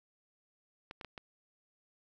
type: clicks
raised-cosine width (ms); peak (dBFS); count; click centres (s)
0.3; -28; 4; 0.911 / 1.012 / 1.047 / 1.178
effects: none